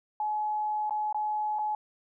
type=tone with dropouts; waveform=sine; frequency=849 Hz; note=G#5; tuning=38 cents sharp; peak=-27 dBFS; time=0.2-1.75 s; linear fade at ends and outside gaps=2 ms; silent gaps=0.896-0.907 / 1.127-1.145 / 1.587-1.591 s; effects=none